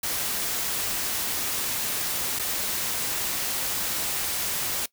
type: noise with dropouts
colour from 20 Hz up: white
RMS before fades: -28 dBFS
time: 0.03-4.86 s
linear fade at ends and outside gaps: 5 ms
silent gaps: 2.39-2.394 s
effects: noise-tail reverb RT60 0.1 s tail -20 dB re dry

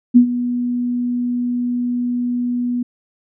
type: tone with ADSR envelope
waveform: sine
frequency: 244.1 Hz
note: B3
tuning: 20 cents flat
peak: -3 dBFS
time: 0.14-2.83 s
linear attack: 25 ms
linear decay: 92 ms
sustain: -14 dB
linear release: 7 ms
effects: none

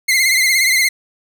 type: tone with vibrato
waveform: sawtooth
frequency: 2093 Hz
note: C7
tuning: in tune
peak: -8 dBFS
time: 0.08-0.89 s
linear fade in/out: 10 ms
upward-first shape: triangle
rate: 17 Hz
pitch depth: 83 cents each way
effects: none

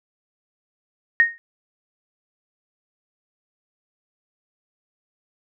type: tone with exponential decay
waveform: sine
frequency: 1857 Hz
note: A#6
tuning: 7 cents flat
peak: -8 dBFS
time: 1.2-1.38 s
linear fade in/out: 0 ms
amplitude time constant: 39 ms
effects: none

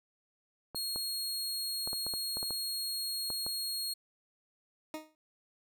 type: clicks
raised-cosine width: 1 ms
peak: -28 dBFS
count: 11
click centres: 0.747 / 0.96 / 1.875 / 1.931 / 2.066 / 2.138 / 2.37 / 2.429 / 2.507 / 3.303 / 3.465 s
type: tone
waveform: sawtooth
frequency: 4285 Hz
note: C8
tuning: 40 cents sharp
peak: -31 dBFS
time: 0.75-3.94 s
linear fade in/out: 10 ms
type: tone with exponential decay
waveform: 20% pulse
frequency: 311.1 Hz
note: D#4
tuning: in tune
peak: -30 dBFS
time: 4.94-5.15 s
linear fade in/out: 1 ms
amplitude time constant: 44 ms
effects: none

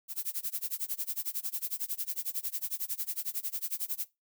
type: noise with tremolo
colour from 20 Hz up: violet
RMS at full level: -32 dBFS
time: 0.08-4.07 s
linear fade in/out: 50 ms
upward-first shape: sine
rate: 11 Hz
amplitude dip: 100%
effects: noise-tail reverb RT60 0.2 s tail -19 dB re dry

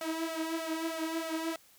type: tone with flanger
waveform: sawtooth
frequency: 324.2 Hz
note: E4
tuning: 29 cents flat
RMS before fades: -35 dBFS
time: 0.01-1.56 s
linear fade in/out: 2 ms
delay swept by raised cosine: 1.4 to 4.2 ms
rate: 3.2 Hz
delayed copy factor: +0.75
effects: white hiss -61 dBFS RMS until 1.78 s

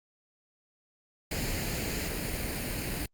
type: noise with comb filter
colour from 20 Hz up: pink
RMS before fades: -33 dBFS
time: 1.31-3.06 s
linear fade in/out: 5 ms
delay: 0.43 ms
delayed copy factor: +0.55
effects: Opus 48 kbps

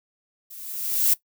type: noise with level ramp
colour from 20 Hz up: violet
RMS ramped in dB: -42 to -17 dBFS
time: 0.5-1.14 s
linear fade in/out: 10 ms
effects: noise-tail reverb RT60 0.1 s tail -18 dB re dry

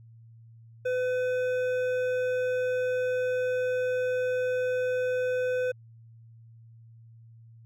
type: tone with hard clipping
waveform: triangle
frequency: 504 Hz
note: B4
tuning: 35 cents sharp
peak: -27 dBFS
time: 0.85-5.72 s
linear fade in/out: 10 ms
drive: 13 dB
effects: added 114 Hz sine -49 dBFS peak until 7.65 s

